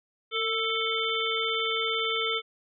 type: harmonic tone with a mistuned harmonic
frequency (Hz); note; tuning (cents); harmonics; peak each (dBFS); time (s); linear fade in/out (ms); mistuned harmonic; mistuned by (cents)
441.1; A4; +4; 1 / 3 / 5 / 7 / 8; -32 / -32 / -32 / -32 / -32; 0.31-2.42; 50; 1; +40
effects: none